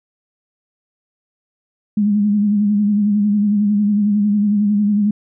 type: tone with vibrato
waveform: sine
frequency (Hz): 206.5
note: G#3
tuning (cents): -10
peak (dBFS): -12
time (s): 1.97-5.11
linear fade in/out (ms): 5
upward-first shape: sine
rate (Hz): 11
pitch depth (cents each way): 46
effects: none